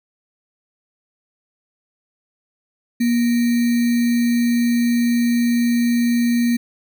sine tone with sample-and-hold, 238 Hz, A#3, 36 cents sharp, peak -14 dBFS, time 3-6.57 s, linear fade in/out 10 ms, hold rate 2100 Hz, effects none

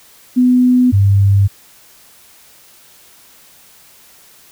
sine tone pair in turn, 250 / 99.21 Hz, B3 / G2, +21 / +21 cents, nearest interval octave + major third, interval 1600 cents, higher first, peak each -7 dBFS, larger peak neither, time 0.36-0.92 / 0.92-1.48 s, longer neither, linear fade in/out 20 ms, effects white hiss -45 dBFS RMS until 4.51 s

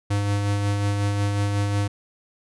square tone with tremolo, 101.6 Hz, G#2, 38 cents flat, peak -20 dBFS, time 0.1-1.88 s, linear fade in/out 10 ms, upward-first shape sine, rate 5.5 Hz, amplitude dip 30%, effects resampled to 24000 Hz

